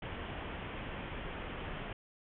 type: low-pass noise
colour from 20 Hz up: pink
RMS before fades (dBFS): -42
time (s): 0.02-1.93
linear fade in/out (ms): 5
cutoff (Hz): 3300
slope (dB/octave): 96
effects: none